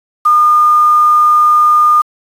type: tone with quantisation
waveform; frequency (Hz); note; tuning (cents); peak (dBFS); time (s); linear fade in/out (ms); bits
sine; 1215; D#6; -42; -5; 0.25-2.02; 10; 5
effects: resampled to 32000 Hz